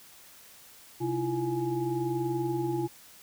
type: tone cluster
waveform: sine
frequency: 130.5 / 321.2 / 341.8 / 838 Hz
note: C3 / E4 / F4 / G#5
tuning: -4 / -45 / -37 / +15 cents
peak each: -34 / -37 / -29 / -37 dBFS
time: 1-2.88 s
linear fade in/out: 20 ms
effects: white hiss -53 dBFS RMS until 3.22 s